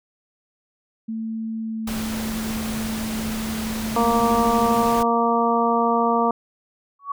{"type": "tone with pitch glide", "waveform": "sine", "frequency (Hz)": [223, 220.4], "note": ["A3", "A3"], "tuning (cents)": [23, 3], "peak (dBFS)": -25, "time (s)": [1.08, 4.87], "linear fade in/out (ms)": 10, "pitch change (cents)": -20, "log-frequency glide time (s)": [1.59, 2]}
{"type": "noise", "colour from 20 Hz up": "pink", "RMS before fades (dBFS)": -31, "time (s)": [1.87, 5.03], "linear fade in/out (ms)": 5}
{"type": "harmonic tone", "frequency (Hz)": 233.1, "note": "A#3", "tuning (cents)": 0, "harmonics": [1, 2, 3, 4, 5], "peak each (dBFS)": [-23, -23, -23, -23, -23], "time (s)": [3.96, 6.31], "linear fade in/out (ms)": 2}
{"type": "tone with exponential growth", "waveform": "sine", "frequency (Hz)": 1123, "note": "C#6", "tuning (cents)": 22, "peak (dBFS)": -20, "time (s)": [6.99, 7.12], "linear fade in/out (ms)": 5, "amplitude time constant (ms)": 28}
{"effects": []}